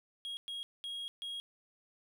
triangle tone bursts at uneven times, 3283 Hz, G#7, 21 cents flat, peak -37 dBFS, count 4, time 0.25-0.37 / 0.48-0.63 / 0.84-1.08 / 1.22-1.4 s, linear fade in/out 0 ms, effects none

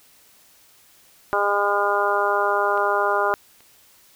harmonic tone, 203 Hz, G#3, 39 cents flat, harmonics 2 / 3 / 4 / 5 / 6 / 7, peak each -25 / -25 / -25 / -25 / -25 / -25 dBFS, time 1.33-3.34 s, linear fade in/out 0 ms
clicks, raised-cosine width 0.3 ms, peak -25 / -35 dBFS, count 2, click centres 2.776 / 3.606 s
effects white hiss -54 dBFS RMS until 4.15 s

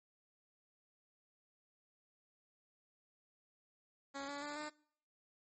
10% pulse tone with pitch steps, 277.2 / 285 / 293 / 301.2 Hz, C#4 / C#4 / D4 / D4, 0 / +48 / -4 / +44 cents, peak -34 dBFS, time 4.14-4.7 s, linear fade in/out 20 ms, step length 140 ms, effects noise-tail reverb RT60 0.6 s tail -23 dB re dry + MP3 32 kbps

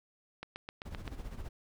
click train, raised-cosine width 0.3 ms, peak -25 dBFS, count 6, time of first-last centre 0.43-1.078 s, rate 7.72 Hz
brown noise with tremolo, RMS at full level -40 dBFS, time 0.85-1.49 s, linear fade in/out 10 ms, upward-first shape sine, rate 15 Hz, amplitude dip 65%
effects none

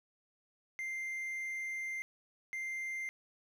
triangle tone bursts at uneven times, 2093 Hz, C7, in tune, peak -35 dBFS, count 2, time 0.79-2.02 / 2.53-3.09 s, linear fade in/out 0 ms, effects 12-bit

